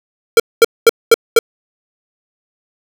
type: tone bursts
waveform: square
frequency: 459.7 Hz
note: A#4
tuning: 24 cents flat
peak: -3 dBFS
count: 5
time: 0.37-1.39 s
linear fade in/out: 2 ms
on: 28 ms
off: 220 ms
effects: none